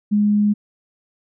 sine tone, 207.7 Hz, G#3, in tune, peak -13 dBFS, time 0.11-0.54 s, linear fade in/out 20 ms, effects none

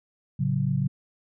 sine chord, F# minor, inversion first, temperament just, 111 / 138.75 / 185 Hz, A2 / C#3 / F#3, +16 / +2 / 0 cents, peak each -30 / -24 / -28 dBFS, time 0.39-0.88 s, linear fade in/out 10 ms, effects none

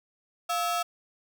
45% pulse ring-modulated tone, 1000 Hz, B5, 21 cents sharp, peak -23 dBFS, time 0.49-0.83 s, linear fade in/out 10 ms, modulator 302 Hz, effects 10-bit

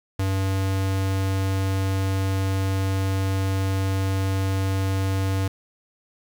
square tone, 96.2 Hz, G2, 32 cents flat, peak -22 dBFS, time 0.19-5.48 s, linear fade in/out 5 ms, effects 8-bit

